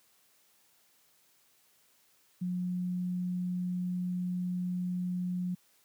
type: tone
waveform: sine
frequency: 180 Hz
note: F#3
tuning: 47 cents flat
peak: -30 dBFS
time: 2.41-5.55 s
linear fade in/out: 10 ms
effects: white hiss -67 dBFS RMS until 5.84 s + high-pass 100 Hz 12 dB/octave